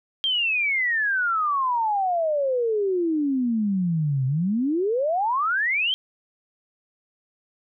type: exponential two-way sweep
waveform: sine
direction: down then up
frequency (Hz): 3223 to 127.5 to 3223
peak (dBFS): -20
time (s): 0.24-5.94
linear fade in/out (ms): 0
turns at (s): 4.26
effects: none